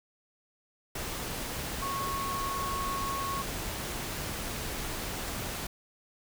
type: tone in noise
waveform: sine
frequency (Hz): 1100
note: C#6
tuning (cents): -14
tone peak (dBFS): -32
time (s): 1.82-3.42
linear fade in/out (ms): 5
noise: pink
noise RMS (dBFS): -36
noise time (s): 0.95-5.67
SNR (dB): +1
effects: none